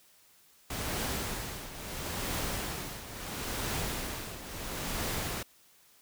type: noise with tremolo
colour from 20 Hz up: pink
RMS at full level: -33 dBFS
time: 0.7-5.43 s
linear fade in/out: 5 ms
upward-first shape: triangle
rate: 0.74 Hz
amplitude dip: 75%
effects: white hiss -62 dBFS RMS until 6.01 s